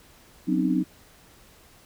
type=tone cluster; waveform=sine; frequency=183.7 / 254.1 / 270.2 / 308.1 Hz; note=F#3 / B3 / C#4 / D#4; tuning=-12 / +49 / -44 / -17 cents; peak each=-26 / -26 / -28 / -25 dBFS; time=0.47-0.84 s; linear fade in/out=20 ms; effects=pink hiss -54 dBFS RMS until 1.85 s